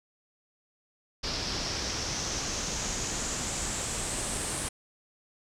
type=noise with low-pass filter sweep; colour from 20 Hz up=pink; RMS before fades=-33 dBFS; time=1.23-4.69 s; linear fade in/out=10 ms; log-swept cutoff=5000 to 9000 Hz; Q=4.6; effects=none